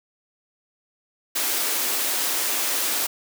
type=high-pass noise; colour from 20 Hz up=white; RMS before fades=-24 dBFS; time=1.35-3.07 s; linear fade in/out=10 ms; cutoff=250 Hz; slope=48 dB/octave; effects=none